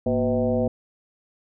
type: tone with frequency modulation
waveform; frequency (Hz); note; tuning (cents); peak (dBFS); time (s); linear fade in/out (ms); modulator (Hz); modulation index
sine; 370; F#4; 0; -19; 0.06-0.68; 5; 134; 2
effects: none